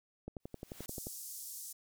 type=click train; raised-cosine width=2 ms; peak=-29 dBFS; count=10; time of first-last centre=0.28-1.069 s; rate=11.4 Hz
type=noise with exponential growth; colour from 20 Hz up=white; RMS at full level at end=-47 dBFS; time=0.4-0.86 s; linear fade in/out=2 ms; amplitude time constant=99 ms
type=band-pass noise; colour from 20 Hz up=white; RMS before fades=-46 dBFS; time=0.88-1.73 s; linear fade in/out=10 ms; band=5600 to 15000 Hz; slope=24 dB/octave
effects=none